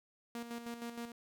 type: tone with tremolo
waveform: sawtooth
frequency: 235.3 Hz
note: A#3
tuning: 16 cents sharp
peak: -36 dBFS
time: 0.35-1.12 s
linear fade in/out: 2 ms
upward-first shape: square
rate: 6.4 Hz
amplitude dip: 55%
effects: none